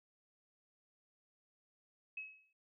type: tone with exponential decay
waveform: sine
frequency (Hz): 2569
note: E7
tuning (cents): -45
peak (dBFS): -39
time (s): 2.17-2.53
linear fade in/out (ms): 5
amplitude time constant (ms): 77
effects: none